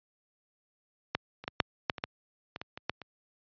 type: clicks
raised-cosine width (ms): 0.3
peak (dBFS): -11 / -27 / -16 / -6 / -9 / -22 / -14 / -21 / -22 / -24 / -13 / -27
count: 12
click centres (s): 1.15 / 1.44 / 1.479 / 1.602 / 1.898 / 1.982 / 2.039 / 2.561 / 2.615 / 2.775 / 2.896 / 3.017
effects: high-pass 80 Hz 12 dB/octave + resampled to 11025 Hz